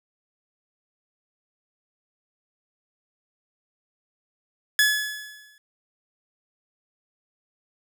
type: tone with exponential decay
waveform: sawtooth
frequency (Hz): 1705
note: G#6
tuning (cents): +45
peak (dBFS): -11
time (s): 4.79-5.58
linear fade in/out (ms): 1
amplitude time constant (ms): 170
effects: none

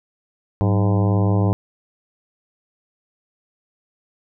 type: harmonic tone with a mistuned harmonic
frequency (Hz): 102.2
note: G#2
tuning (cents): -27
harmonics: 1 / 2 / 3 / 4 / 5 / 6 / 7 / 8 / 9 / 10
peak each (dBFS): -16 / -22 / -26 / -28 / -30 / -32 / -33 / -34 / -35 / -36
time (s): 0.61-1.53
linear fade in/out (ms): 0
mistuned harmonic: 2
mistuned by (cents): -140
effects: none

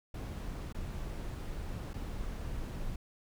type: noise with dropouts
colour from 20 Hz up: brown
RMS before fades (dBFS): -39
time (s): 0.14-2.96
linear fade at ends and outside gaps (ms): 5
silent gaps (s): 0.727-0.745 / 1.934-1.939
effects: none

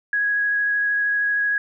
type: tone with vibrato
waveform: sine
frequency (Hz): 1661.2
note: G#6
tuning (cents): 0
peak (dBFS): -18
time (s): 0.13-1.58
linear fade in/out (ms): 2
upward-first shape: sine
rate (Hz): 13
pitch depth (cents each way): 9
effects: none

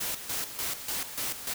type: noise with tremolo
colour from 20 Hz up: white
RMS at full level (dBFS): -32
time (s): 0-1.54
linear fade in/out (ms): 10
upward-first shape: square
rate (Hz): 3.4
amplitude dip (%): 65
effects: none

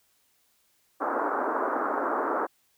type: band-pass noise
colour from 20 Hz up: white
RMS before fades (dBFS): -28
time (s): 1-2.47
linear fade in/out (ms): 20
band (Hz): 260 to 1400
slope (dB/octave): 48
effects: white hiss -68 dBFS RMS until 2.77 s

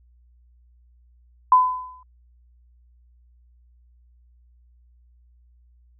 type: tone with exponential decay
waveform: sine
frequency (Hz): 1010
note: B5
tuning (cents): +39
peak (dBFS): -8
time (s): 1.52-2.03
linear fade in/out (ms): 2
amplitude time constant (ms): 110
effects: added 60 Hz sine -53 dBFS peak until 5.99 s

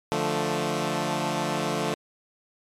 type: chord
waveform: 10% pulse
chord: D minor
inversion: none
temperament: equal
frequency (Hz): 146.83 / 174.61 / 220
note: D3 / F3 / A3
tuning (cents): 0 / 0 / 0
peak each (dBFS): -21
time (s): 0.12-1.94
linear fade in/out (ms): 0
effects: low-pass 10000 Hz 12 dB/octave + MP3 96 kbps

